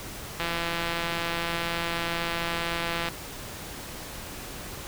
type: click train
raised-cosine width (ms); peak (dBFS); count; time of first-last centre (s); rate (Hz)
0.3; -13; 455; 0.4-3.086; 169
effects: pink hiss -39 dBFS RMS until 4.87 s